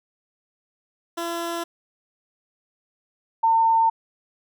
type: tone pair in turn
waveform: 15% pulse / sine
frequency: 338.8 / 904.5 Hz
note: E4 / A5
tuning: +48 / +48 cents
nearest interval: octave + perfect fourth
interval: 1700 cents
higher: second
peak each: -20 / -15 dBFS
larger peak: second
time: 1.17-1.64 / 3.43-3.9 s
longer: neither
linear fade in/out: 10 ms
effects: none